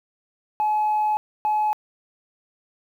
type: tone bursts at uneven times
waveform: sine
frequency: 851 Hz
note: G#5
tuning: 42 cents sharp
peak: -17 dBFS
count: 2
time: 0.6-1.17 / 1.45-1.73 s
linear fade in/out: 0 ms
effects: tanh soft clip ceiling -16 dBFS + 9-bit